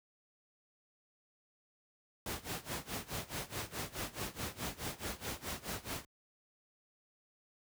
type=noise with tremolo; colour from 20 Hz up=pink; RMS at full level=-38 dBFS; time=2.26-6.05 s; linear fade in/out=2 ms; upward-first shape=sine; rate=4.7 Hz; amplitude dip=90%; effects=high-pass 60 Hz 12 dB/octave